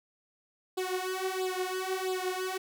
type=tone with flanger; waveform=sawtooth; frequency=372.8 Hz; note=F#4; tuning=13 cents sharp; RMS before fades=-33 dBFS; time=0.77-2.58 s; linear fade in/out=10 ms; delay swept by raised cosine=0.24 to 4.74 ms; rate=1.5 Hz; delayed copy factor=+0.95; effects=none